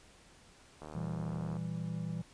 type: click train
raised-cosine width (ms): 1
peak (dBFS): -32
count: 58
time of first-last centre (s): 0.82-1.568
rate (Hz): 76.2
type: chord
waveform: triangle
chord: E diminished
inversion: second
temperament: equal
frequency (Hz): 116.54 / 164.81 / 196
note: Bb2 / E3 / G3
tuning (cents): 0 / 0 / 0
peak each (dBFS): -40 / -35 / -41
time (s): 0.95-2.22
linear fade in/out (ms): 5
effects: pink hiss -60 dBFS RMS until 2.33 s + resampled to 22050 Hz